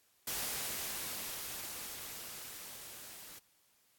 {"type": "noise with level ramp", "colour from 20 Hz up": "white", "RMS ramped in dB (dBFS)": [-37, -51], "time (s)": [0.27, 3.39], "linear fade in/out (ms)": 5, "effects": ["white hiss -71 dBFS RMS until 3.98 s", "AAC 64 kbps"]}